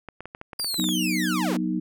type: clicks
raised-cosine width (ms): 0.5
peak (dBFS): -22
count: 12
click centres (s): 0.087 / 0.206 / 0.256 / 0.349 / 0.414 / 0.532 / 0.598 / 0.645 / 0.743 / 0.798 / 0.842 / 0.889
type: linear sweep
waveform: sawtooth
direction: down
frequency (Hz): 4866 to 197.5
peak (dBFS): -23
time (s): 0.59-1.57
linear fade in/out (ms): 5
type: chord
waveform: sine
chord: B major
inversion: second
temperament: equal with one note detuned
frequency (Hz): 185 / 241.9 / 311.1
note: F#3 / B3 / D#4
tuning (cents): 0 / -36 / 0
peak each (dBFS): -27 / -29 / -27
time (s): 0.78-1.8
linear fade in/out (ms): 10
effects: none